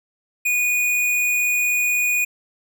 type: tone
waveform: square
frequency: 2461 Hz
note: D#7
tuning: 20 cents flat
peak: -18 dBFS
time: 0.45-2.25 s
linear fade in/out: 10 ms
effects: none